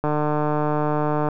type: click train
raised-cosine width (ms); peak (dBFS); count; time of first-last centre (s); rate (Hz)
1; -9; 188; 0.04-1.287; 150
effects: none